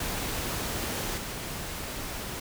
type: noise with level steps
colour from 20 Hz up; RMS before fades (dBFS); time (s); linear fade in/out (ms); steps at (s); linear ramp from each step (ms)
pink; -32 / -36; 0-2.4; 5; 1.17; 10
effects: none